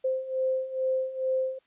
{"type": "beating tone pair", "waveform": "sine", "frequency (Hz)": [520, 522.3], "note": ["C5", "C5"], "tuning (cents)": [-11, -3], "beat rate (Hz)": 2.3, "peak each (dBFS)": [-31, -27], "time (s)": [0.04, 1.59], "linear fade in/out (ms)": 10, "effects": ["white hiss -68 dBFS RMS until 1.66 s", "resampled to 8000 Hz"]}